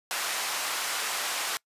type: band-pass noise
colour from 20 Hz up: pink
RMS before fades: -31 dBFS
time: 0.11-1.57 s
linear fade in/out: 0 ms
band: 920 to 13000 Hz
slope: 12 dB/octave
effects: noise-tail reverb RT60 0.1 s tail -24 dB re dry + resampled to 32000 Hz